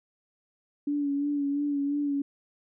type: tone with vibrato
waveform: sine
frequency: 285.9 Hz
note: D4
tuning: 46 cents flat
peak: -25 dBFS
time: 0.87-2.22 s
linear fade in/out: 5 ms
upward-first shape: sine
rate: 2.9 Hz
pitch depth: 32 cents each way
effects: none